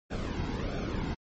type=noise with flanger; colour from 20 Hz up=brown; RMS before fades=-33 dBFS; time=0.1-1.15 s; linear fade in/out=20 ms; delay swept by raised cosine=1 to 1.72 ms; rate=1.5 Hz; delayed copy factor=-0.65; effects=low-pass 6000 Hz 12 dB/octave + MP3 32 kbps